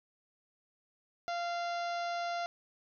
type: harmonic tone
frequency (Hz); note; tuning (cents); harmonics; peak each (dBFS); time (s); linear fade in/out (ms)
692; F5; -16; 1 / 2 / 3 / 4 / 5 / 6 / 7 / 8 / 9; -34 / -41 / -47 / -51 / -51 / -51 / -52 / -56 / -58; 1.28-2.46; 0
effects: none